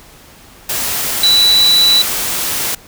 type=tone in noise; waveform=sine; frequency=3951 Hz; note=B7; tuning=in tune; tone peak=-7 dBFS; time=1.23-2.02 s; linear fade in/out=5 ms; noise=white; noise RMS=-18 dBFS; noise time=0.69-2.75 s; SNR=+8 dB; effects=pink hiss -41 dBFS RMS until 2.87 s